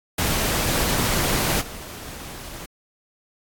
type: noise with level steps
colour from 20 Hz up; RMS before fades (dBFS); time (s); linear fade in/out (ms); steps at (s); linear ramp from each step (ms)
pink; -22 / -37; 0.18-2.66; 5; 1.6; 20
effects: AAC 64 kbps